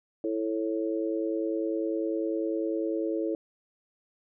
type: chord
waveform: sine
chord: A major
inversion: second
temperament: just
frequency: 330 / 440 / 550 Hz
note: E4 / A4 / C#5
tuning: +2 / 0 / -14 cents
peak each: -29 / -32 / -34 dBFS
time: 0.24-3.35 s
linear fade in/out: 2 ms
effects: none